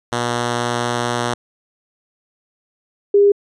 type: tone pair in turn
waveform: 5% pulse / sine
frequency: 120.3 / 404.6 Hz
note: B2 / G#4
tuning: -45 / -45 cents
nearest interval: octave + major sixth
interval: 2100 cents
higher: second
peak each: -7 / -8 dBFS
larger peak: first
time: 0.12-1.34 / 3.14-3.32 s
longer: first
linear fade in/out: 5 ms
effects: resampled to 22050 Hz